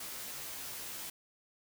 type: noise with comb filter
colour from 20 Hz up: white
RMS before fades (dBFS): -43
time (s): 0-1.1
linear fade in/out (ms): 5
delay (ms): 15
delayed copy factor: +0.9
effects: none

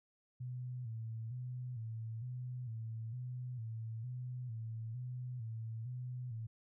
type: tone with vibrato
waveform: sine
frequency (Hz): 118.6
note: A#2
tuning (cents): +30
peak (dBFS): -40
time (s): 0.4-6.47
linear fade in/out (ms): 10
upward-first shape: square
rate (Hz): 1.1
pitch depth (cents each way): 91
effects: none

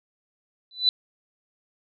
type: tone with exponential growth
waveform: sine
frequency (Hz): 3991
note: B7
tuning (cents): +17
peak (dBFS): -12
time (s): 0.71-0.89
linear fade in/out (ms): 1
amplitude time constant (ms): 38
effects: none

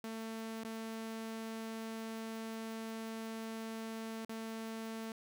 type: tone with dropouts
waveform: sawtooth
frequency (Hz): 223.6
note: A3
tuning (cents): +28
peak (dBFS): -37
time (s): 0.04-5.12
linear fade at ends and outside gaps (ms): 2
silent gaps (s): 0.637-0.647 / 4.25-4.293
effects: none

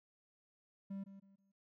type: tone with echo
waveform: triangle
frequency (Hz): 196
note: G3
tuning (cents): 0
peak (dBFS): -39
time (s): 0.9-1.04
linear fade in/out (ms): 10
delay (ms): 160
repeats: 3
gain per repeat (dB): -11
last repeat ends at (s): 1.52
effects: none

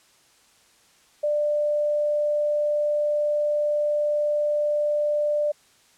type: tone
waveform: sine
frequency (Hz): 593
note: D5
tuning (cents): +17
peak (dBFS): -20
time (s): 1.23-5.52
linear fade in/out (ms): 10
effects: white hiss -58 dBFS RMS until 5.97 s + low-pass 9000 Hz 12 dB/octave

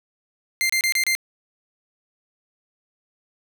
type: tone bursts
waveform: sawtooth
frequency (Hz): 2093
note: C7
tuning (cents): 0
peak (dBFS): -15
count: 5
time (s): 0.61-1.151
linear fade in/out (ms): 0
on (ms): 85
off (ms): 29
effects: none

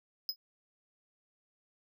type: tone with exponential decay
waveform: square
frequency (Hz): 5060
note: D#8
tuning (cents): +28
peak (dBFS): -28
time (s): 0.29-0.36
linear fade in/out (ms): 1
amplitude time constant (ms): 15
effects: none

